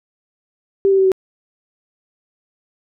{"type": "tone with pitch steps", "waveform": "sine", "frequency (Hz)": [392, 387.3, 382.6, 378], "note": ["G4", "G4", "G4", "F#4"], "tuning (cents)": [0, -21, -42, 37], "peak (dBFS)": -10, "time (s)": [0.85, 1.118], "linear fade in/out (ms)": 0, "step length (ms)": 67, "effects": []}